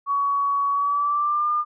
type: tone with pitch glide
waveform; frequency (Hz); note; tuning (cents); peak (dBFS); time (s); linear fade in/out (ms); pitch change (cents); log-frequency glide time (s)
sine; 1125 to 1205.7; C#6 to D6; +25 to +45; -19; 0.06-1.65; 50; +120; 0.72-1.5
effects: none